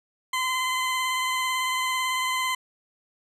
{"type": "tone with vibrato", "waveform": "20% pulse", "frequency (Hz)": 1028, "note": "C6", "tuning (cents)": -31, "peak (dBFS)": -19, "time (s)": [0.33, 2.55], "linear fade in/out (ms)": 5, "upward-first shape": "sine", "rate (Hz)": 18, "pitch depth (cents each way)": 19, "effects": ["low-pass 12000 Hz 12 dB/octave"]}